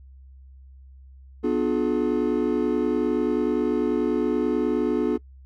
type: chord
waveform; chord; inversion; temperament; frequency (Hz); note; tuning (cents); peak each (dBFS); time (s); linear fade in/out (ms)
triangle; B diminished seventh; none; just; 246.9 / 296.3 / 355.6 / 426.7; B3 / D4 / F4 / Ab4; 0 / +15 / +31 / +47; -24; 1.43-5.18; 20
effects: noise-tail reverb RT60 0.1 s tail -24 dB re dry + added 66 Hz sine -44 dBFS peak until 5.45 s